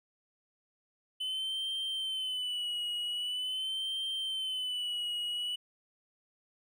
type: tone with vibrato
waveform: triangle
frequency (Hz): 3021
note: F#7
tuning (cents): +35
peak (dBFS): -31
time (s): 1.2-5.56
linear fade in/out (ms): 10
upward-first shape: sine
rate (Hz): 0.44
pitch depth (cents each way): 69
effects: none